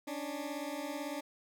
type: beating tone pair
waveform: 20% pulse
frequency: 280 / 298 Hz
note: C#4 / D4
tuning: +18 / +25 cents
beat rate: 18 Hz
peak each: -36 / -35 dBFS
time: 0.07-1.21 s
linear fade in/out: 10 ms
effects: none